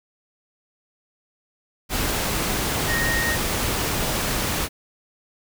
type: tone in noise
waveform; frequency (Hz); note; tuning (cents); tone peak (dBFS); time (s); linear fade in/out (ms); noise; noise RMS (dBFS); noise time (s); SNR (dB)
sine; 1861; A#6; -3; -23; 2.86-3.38; 50; pink; -24; 1.89-4.69; -2
effects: none